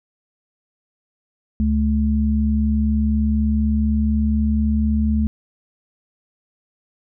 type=tone pair together; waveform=sine; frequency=72.1 / 216.2 Hz; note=D2 / A3; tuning=-31 / -30 cents; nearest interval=octave + perfect fifth; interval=1901 cents; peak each=-18 dBFS; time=1.6-5.27 s; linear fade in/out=0 ms; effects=none